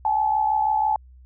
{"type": "tone pair together", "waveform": "sine", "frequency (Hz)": [793.9, 860], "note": ["G5", "A5"], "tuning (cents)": [22, -40], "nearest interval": "minor second", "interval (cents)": 138, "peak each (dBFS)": [-25, -19], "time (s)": [0.05, 0.96], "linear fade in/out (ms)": 2, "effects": ["added 63 Hz sine -45 dBFS peak until 1.25 s"]}